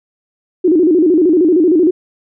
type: tone with vibrato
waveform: sine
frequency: 336.1 Hz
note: E4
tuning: 34 cents sharp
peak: -7 dBFS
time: 0.64-1.91 s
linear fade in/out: 10 ms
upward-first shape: square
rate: 13 Hz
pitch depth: 140 cents each way
effects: none